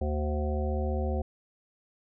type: harmonic tone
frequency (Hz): 74.9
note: D2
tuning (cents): +35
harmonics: 1 / 3 / 5 / 7 / 9 / 10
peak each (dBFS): -28 / -36 / -37 / -36 / -42 / -40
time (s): 0.01-1.22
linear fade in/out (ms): 5
effects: none